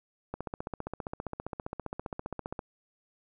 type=click train; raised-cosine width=1 ms; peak=-21 dBFS; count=35; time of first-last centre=0.34-2.592 s; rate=15.1 Hz; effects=none